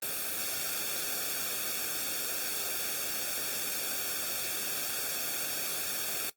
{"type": "noise with comb filter", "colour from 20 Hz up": "white", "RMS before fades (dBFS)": -34, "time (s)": [0.02, 6.3], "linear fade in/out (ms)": 5, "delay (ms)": 1, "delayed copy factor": -0.7, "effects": ["noise-tail reverb RT60 0.1 s tail -17 dB re dry", "Opus 32 kbps"]}